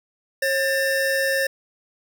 square tone pair together, 541.2 / 1789 Hz, C#5 / A6, -42 / +28 cents, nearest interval octave + major sixth, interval 2070 cents, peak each -23 dBFS, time 0.42-1.47 s, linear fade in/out 5 ms, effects none

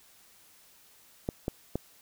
clicks, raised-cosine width 2 ms, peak -16 dBFS, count 3, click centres 1.289 / 1.481 / 1.756 s, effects white hiss -59 dBFS RMS until 2.01 s

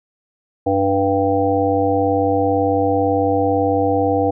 harmonic tone, 98 Hz, G2, in tune, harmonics 1 / 3 / 5 / 7 / 8, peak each -24 / -20 / -18 / -22 / -21 dBFS, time 0.66-4.31 s, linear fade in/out 10 ms, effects none

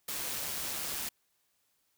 white noise with amplitude modulation, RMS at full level -35 dBFS, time 0.08-1.09 s, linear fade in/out 5 ms, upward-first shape sine, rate 141 Hz, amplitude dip 35%, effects white hiss -75 dBFS RMS until 1.97 s

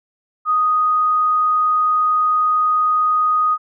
sine tone, 1244.5 Hz, D#6, in tune, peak -13 dBFS, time 0.45-3.58 s, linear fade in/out 50 ms, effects none

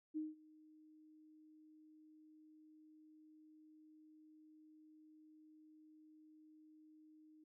sine tone with ADSR envelope, 310 Hz, D#4, 6 cents flat, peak -38 dBFS, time 0.14-7.44 s, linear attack 29 ms, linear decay 180 ms, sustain -24 dB, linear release 6 ms, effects none

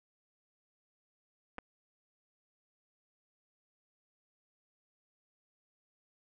clicks, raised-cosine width 0.5 ms, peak -27 dBFS, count 2, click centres 1.583 / 1.587 s, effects none

